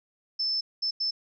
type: tone bursts at uneven times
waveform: sine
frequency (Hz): 5274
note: E8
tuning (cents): 0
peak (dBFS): -25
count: 3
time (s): 0.39-0.61 / 0.82-0.91 / 1-1.11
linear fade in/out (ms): 10
effects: none